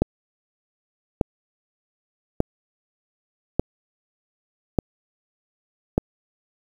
click train, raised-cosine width 2 ms, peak -4 dBFS, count 6, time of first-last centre 0.02-5.979 s, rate 0.839 Hz, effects 7-bit

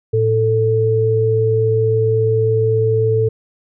sine tone pair together, 111.8 / 441.8 Hz, A2 / A4, +28 / +7 cents, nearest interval 2 octaves, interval 2379 cents, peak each -16 / -14 dBFS, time 0.13-3.29 s, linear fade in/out 10 ms, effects none

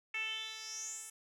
10% pulse tone with band-pass filter sweep, 440 Hz, A4, in tune, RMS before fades -42 dBFS, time 0.14-1.1 s, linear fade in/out 5 ms, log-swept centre 2400 to 9200 Hz, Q 6.7, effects none

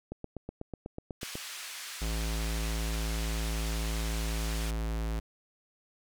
click train, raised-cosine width 2 ms, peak -24 dBFS, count 11, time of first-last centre 0.12-1.355 s, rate 8.1 Hz
pink band-pass noise, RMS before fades -42 dBFS, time 1.21-4.71 s, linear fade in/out 5 ms, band 1800 to 11000 Hz, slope 12 dB/octave
square tone, 55.2 Hz, A1, 6 cents sharp, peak -31 dBFS, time 2.01-5.2 s, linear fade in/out 10 ms
effects none

